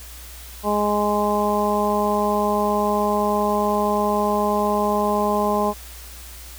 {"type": "harmonic tone", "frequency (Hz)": 207.7, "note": "G#3", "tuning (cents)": 0, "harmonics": [1, 2, 3, 4, 5], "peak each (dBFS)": [-24, -24, -24, -24, -24], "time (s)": [0.63, 5.74], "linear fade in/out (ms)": 50, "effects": ["added 60 Hz sine -39 dBFS peak until 6.58 s", "white hiss -41 dBFS RMS until 6.58 s"]}